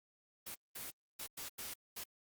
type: noise bursts at uneven times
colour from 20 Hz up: white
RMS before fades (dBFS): -45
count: 6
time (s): 0.46-0.55 / 0.75-0.91 / 1.19-1.27 / 1.37-1.49 / 1.58-1.74 / 1.96-2.04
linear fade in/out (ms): 10
effects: Opus 24 kbps